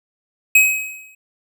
square tone with exponential decay, 2542 Hz, D#7, 36 cents sharp, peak -7 dBFS, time 0.55-1.15 s, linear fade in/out 5 ms, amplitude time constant 130 ms, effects none

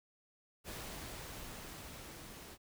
pink noise with level ramp, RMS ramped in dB -45 to -52 dBFS, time 0.64-2.58 s, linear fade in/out 50 ms, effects none

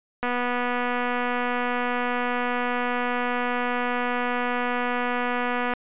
click train, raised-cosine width 0.5 ms, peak -12 dBFS, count 1350, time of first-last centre 0.23-5.736 s, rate 245 Hz, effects resampled to 8000 Hz

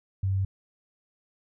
sine tone, 96.3 Hz, G2, 30 cents flat, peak -23 dBFS, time 0.23-0.45 s, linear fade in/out 5 ms, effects none

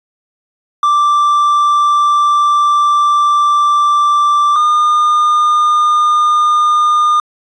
triangle tone pair in turn, 1174.7 / 1213.3 Hz, D6 / D#6, 0 / -44 cents, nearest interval minor second, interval 56 cents, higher second, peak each -6 dBFS, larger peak neither, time 0.83-4.56 / 4.56-7.2 s, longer first, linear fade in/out 2 ms, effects resampled to 22050 Hz

